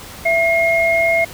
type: tone pair together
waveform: sine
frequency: 667 / 2145 Hz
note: E5 / C7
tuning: +20 / +42 cents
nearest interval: octave + minor sixth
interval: 2022 cents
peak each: -15 dBFS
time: 0.25-1.25 s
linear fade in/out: 10 ms
effects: pink hiss -35 dBFS RMS until 1.33 s